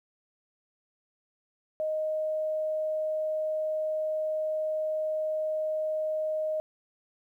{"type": "tone", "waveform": "sine", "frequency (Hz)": 622.3, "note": "D#5", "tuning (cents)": 0, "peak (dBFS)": -27, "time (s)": [1.8, 6.6], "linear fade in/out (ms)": 0, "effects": ["11-bit"]}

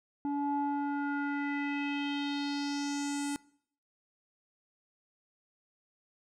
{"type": "tone with low-pass filter sweep", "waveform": "square", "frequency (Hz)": 285.4, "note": "D4", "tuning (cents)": -49, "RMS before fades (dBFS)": -33, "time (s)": [0.25, 3.36], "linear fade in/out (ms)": 0, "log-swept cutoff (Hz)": [670, 9200], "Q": 3.4, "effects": ["noise-tail reverb RT60 0.6 s tail -22 dB re dry"]}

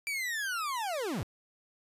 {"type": "linear sweep", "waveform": "40% pulse", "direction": "down", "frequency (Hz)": [2349, 77.5], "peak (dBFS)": -31, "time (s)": [0.07, 1.23], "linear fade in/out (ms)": 0, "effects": ["resampled to 32000 Hz"]}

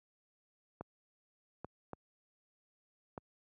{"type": "clicks", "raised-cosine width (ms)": 1, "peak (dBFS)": -28, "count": 4, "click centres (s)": [0.81, 1.646, 1.933, 3.178], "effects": ["high-pass 80 Hz 12 dB/octave"]}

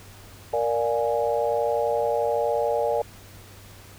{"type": "chord", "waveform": "sine", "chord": "Bb dominant seventh", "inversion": "none", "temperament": "equal", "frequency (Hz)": [466.2, 587.3, 698.5, 830.6], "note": ["Bb4", "D5", "F5", "Ab5"], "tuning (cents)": [0, 0, 0, 0], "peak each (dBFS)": [-25, -25, -30, -28], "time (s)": [0.53, 3.02], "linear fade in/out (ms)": 5, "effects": ["added 98 Hz sine -48 dBFS peak until 3.98 s", "pink hiss -48 dBFS RMS until 3.98 s"]}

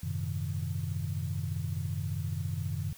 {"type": "chord", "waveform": "sine", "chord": "F# diminished seventh", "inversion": "none", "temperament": "equal with one note detuned", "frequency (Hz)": [92.5, 107.3, 130.81, 155.56], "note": ["F#2", "A2", "C3", "Eb3"], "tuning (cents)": [0, -43, 0, 0], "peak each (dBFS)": [-34, -38, -37, -36], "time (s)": [0.03, 2.93], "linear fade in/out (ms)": 5, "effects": ["tanh soft clip ceiling -21 dBFS", "white hiss -53 dBFS RMS until 2.97 s"]}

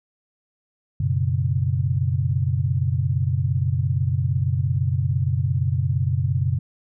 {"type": "chord", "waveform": "sine", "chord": "F# suspended fourth", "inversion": "none", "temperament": "equal with one note detuned", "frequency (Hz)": [92.5, 121.07, 138.59], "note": ["F#2", "B2", "C#3"], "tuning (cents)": [0, -34, 0], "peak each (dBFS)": -23, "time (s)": [1, 6.59], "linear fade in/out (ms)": 5, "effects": []}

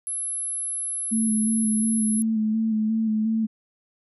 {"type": "tone", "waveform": "sine", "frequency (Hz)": 11000, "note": "F9", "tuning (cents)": -27, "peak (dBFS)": -26, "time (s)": [0.07, 2.22], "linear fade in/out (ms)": 0}
{"type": "tone with vibrato", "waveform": "sine", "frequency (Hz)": 219.6, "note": "A3", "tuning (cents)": -3, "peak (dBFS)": -20, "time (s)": [1.11, 3.47], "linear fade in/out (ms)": 20, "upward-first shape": "square", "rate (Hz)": 2.8, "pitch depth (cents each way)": 25}
{"effects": []}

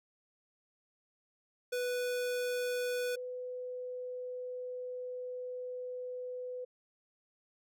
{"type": "tone pair in turn", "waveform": ["square", "sine"], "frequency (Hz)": [493.9, 500.5], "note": ["B4", "B4"], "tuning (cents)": [0, 23], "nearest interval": "unison", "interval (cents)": 23, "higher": "second", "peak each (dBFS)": [-33, -38], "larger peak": "first", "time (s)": [[1.72, 3.16], [3.16, 6.65]], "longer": "second", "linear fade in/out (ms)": 10, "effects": []}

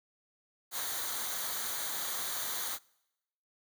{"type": "noise with comb filter", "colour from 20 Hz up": "white", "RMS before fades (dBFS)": -36, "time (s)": [0.71, 2.79], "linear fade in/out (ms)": 50, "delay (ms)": 0.38, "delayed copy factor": -0.65, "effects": ["noise-tail reverb RT60 0.9 s tail -25 dB re dry"]}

